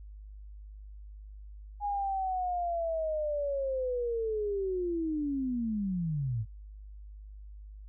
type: linear sweep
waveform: sine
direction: down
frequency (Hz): 828 to 102.2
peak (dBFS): -29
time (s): 1.8-6.46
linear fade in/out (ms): 50
effects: added 51 Hz sine -44 dBFS peak until 7.88 s

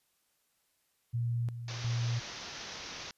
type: tone with tremolo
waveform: sine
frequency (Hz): 118.3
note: A#2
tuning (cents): +26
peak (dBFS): -29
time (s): 1.13-2.2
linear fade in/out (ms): 20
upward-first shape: square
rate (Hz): 1.4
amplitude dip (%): 65
type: low-pass noise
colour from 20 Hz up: white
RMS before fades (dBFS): -44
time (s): 1.68-3.11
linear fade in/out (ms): 2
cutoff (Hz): 6300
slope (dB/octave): 96
effects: white hiss -75 dBFS RMS until 3.17 s + resampled to 32000 Hz

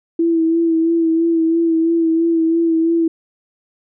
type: tone with vibrato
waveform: sine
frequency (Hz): 329.6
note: E4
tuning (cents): 0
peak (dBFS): -12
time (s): 0.19-3.08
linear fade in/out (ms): 5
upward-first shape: sine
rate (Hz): 3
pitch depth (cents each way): 31
effects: none

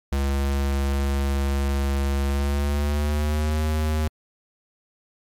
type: tone with pitch glide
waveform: square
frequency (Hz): 69.3 to 77.34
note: C#2 to D#2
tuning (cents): 0 to -10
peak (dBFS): -21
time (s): 0.12-4.08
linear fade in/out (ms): 5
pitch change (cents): +190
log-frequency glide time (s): 2.25-3.62
effects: MP3 96 kbps

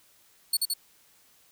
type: tone with echo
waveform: 20% pulse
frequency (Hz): 4414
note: C#8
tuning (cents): -8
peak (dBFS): -16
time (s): 0.53-0.57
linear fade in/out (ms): 5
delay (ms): 84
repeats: 2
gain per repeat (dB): -2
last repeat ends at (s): 0.738
effects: white hiss -61 dBFS RMS until 1.51 s

